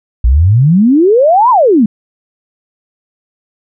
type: exponential two-way sweep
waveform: sine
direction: up then down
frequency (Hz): 55 to 1046.5 to 199.9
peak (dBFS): -4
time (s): 0.24-1.86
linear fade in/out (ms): 5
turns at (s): 1.5
effects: none